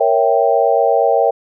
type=chord; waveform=sine; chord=A# diminished seventh; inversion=none; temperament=equal; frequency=466.2 / 554.4 / 659.3 / 784 Hz; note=A#4 / C#5 / E5 / G5; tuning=0 / 0 / 0 / 0 cents; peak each=-16 dBFS; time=0-1.31 s; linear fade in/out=10 ms; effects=none